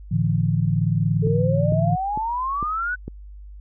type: chord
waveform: sine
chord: A suspended fourth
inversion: none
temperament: equal with one note detuned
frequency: 110 / 146.83 / 167.69 Hz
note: A2 / D3 / E3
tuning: 0 / 0 / +30 cents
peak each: -22 dBFS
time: 0.11-1.96 s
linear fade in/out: 10 ms
type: exponential sweep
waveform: sine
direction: up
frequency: 430.5 to 1513 Hz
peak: -22 dBFS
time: 1.22-2.96 s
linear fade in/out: 20 ms
type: click train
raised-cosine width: 3 ms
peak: -18 dBFS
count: 5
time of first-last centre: 1.27-3.08 s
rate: 2.21 Hz
effects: added 50 Hz sine -37 dBFS peak until 3.6 s